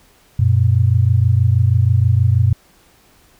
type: tone pair together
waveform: sine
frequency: 93.73 / 120 Hz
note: F#2 / B2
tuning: +23 / -49 cents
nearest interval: major third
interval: 428 cents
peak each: -13 dBFS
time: 0.39-2.53 s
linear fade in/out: 5 ms
effects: pink hiss -52 dBFS RMS until 3.39 s